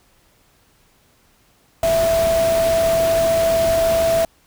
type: tone in noise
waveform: sine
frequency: 661 Hz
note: E5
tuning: 5 cents sharp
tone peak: -14 dBFS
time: 1.83-4.25 s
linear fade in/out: 2 ms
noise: pink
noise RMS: -26 dBFS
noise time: 1.83-4.25 s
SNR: +9 dB
effects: pink hiss -57 dBFS RMS until 4.46 s